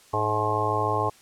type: harmonic tone with a mistuned harmonic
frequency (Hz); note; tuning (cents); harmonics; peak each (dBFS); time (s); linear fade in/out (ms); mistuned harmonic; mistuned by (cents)
106.8; G#2; +49; 1 / 3 / 4 / 5 / 6 / 7 / 8 / 9 / 10; -30 / -36 / -30 / -34 / -32 / -34 / -28 / -39 / -27; 0.13-1.1; 10; 3; -51
effects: white hiss -54 dBFS RMS until 1.21 s + low-pass 10000 Hz 12 dB/octave